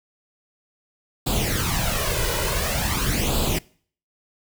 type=noise with flanger; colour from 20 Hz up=pink; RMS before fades=-23 dBFS; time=1.26-3.59 s; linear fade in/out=10 ms; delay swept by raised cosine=0.25 to 2.05 ms; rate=0.47 Hz; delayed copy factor=+0.7; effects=noise-tail reverb RT60 0.5 s tail -23 dB re dry